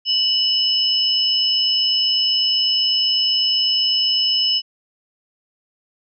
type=tone pair together; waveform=sine; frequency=2960 / 5208 Hz; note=F#7 / E8; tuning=0 / -22 cents; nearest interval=minor seventh; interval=978 cents; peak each=-18 dBFS; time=0.05-4.62 s; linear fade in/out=50 ms; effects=none